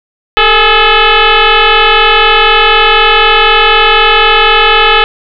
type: tone with frequency modulation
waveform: sine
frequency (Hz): 880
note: A5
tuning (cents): 0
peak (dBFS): -3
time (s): 0.37-5.04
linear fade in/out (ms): 0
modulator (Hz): 429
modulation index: 5.8
effects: none